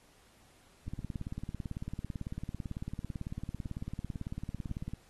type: click train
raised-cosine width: 5 ms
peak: -25 dBFS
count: 74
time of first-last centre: 0.88-4.936 s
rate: 18 Hz
effects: pink hiss -64 dBFS RMS until 5.09 s + AAC 32 kbps